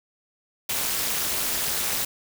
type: noise with amplitude modulation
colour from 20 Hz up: white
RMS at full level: -22 dBFS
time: 0.69-2.05 s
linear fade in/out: 5 ms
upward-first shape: sine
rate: 287 Hz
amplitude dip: 100%
effects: none